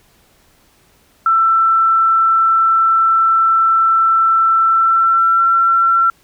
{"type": "tone with pitch glide", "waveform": "sine", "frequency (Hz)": [1335, 1353.6], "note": ["E6", "E6"], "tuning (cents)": [22, 45], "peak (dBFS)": -9, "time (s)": [1.26, 6.1], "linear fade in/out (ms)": 2, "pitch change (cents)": 23, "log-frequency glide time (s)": [4.66, 5.44], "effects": ["pink hiss -53 dBFS RMS until 6.23 s"]}